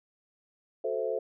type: chord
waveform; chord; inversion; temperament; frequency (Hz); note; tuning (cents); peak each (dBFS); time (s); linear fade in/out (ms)
sine; F# half-diminished seventh; none; equal with one note detuned; 372.1 / 440 / 523.3 / 659.3; F#4 / A4 / C5 / E5; +10 / 0 / 0 / 0; -38 / -32 / -32 / -36; 0.84-1.19; 5
effects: none